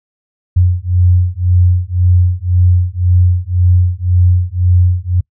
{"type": "beating tone pair", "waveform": "sine", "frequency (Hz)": [88.7, 90.6], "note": ["F2", "F#2"], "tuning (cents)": [27, -36], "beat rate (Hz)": 1.9, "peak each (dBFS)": -11, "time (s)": [0.56, 5.21], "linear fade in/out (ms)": 10, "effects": ["noise-tail reverb RT60 0.1 s tail -25 dB re dry"]}